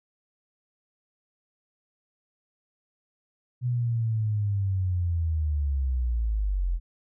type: linear sweep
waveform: sine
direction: down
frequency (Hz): 124.9 to 41.2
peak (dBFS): -23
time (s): 3.61-6.8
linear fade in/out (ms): 50
effects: none